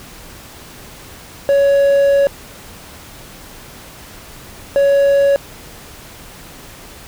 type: tone bursts at uneven times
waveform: triangle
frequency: 559 Hz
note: C#5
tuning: 14 cents sharp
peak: -7 dBFS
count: 2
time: 1.49-2.27 / 4.76-5.36 s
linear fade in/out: 0 ms
effects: pink hiss -37 dBFS RMS until 7.07 s